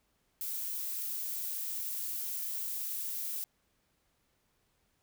violet noise, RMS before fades -37 dBFS, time 0.41-3.44 s, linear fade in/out 0 ms, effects pink hiss -75 dBFS RMS until 5.02 s

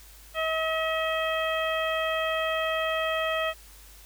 harmonic tone, 640 Hz, D#5, 49 cents sharp, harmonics 1 / 2 / 3 / 4 / 5, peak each -28 / -31 / -33 / -34 / -35 dBFS, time 0.34-3.54 s, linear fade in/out 50 ms, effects added 51 Hz sine -50 dBFS peak until 4.05 s + white hiss -52 dBFS RMS until 4.05 s

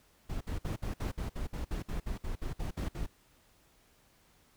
brown noise bursts, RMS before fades -35 dBFS, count 16, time 0.29-3.065 s, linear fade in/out 10 ms, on 120 ms, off 57 ms, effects pink hiss -66 dBFS RMS until 4.56 s

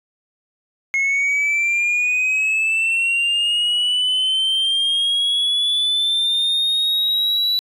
sine linear sweep, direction up, 2164 to 3951 Hz, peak -13 dBFS, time 0.94-7.59 s, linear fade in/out 0 ms, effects tanh soft clip ceiling -15 dBFS

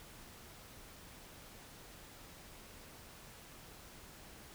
silence, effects pink hiss -55 dBFS RMS until 4.54 s

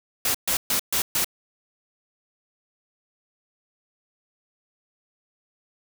white noise bursts, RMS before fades -23 dBFS, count 5, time 0.25-1.245 s, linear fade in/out 2 ms, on 95 ms, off 130 ms, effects none

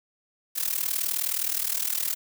blue noise with amplitude modulation, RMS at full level -24 dBFS, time 0.55-2.15 s, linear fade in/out 20 ms, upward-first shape sine, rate 39.3 Hz, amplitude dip 85%, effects none

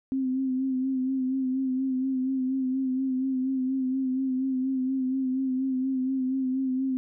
sine tone with vibrato, 261.6 Hz, C4, in tune, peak -24 dBFS, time 0.12-6.97 s, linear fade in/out 0 ms, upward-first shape sine, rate 4.2 Hz, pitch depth 38 cents each way, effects none

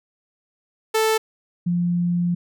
sawtooth / sine tone pair in turn, 440 / 174.61 Hz, A4 / F3, 0 / 0 cents, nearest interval octave + major third, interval 1600 cents, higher first, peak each -13 / -18 dBFS, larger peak first, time 0.94-1.18 / 1.66-2.35 s, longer second, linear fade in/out 10 ms, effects none

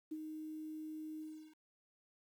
sine tone with ADSR envelope, 311.1 Hz, D#4, in tune, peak -38 dBFS, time 0.11-1.56 s, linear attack 11 ms, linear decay 44 ms, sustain -5 dB, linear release 360 ms, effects 11-bit

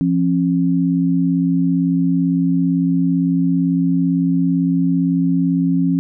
sine tone pair together, 172.46 / 270.3 Hz, F3 / C#4, -21 / -44 cents, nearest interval minor sixth, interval 777 cents, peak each -16 dBFS, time 0.01-5.99 s, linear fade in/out 0 ms, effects none

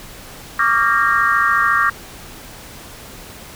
sine tone cluster, 1138 / 1192 / 1381 / 1609 / 1856 Hz, C#6 / D6 / F6 / G6 / A#6, +45 / +25 / -20 / +45 / -8 cents, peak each -19 dBFS, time 0.59-1.9 s, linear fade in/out 5 ms, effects pink hiss -37 dBFS RMS until 3.55 s

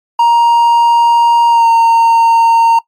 triangle tone with pitch glide, 938 to 919.2 Hz, A#5 to A#5, +11 to -25 cents, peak -3 dBFS, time 0.19-2.79 s, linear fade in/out 5 ms, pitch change -36 cents, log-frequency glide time 1.49-1.68 s, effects noise-tail reverb RT60 0.1 s tail -20 dB re dry + MP3 64 kbps

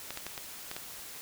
clicks, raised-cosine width 0.2 ms, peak -20 dBFS, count 6, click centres 0.106 / 0.174 / 0.266 / 0.378 / 0.714 / 0.765 s, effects white hiss -45 dBFS RMS until 1.21 s

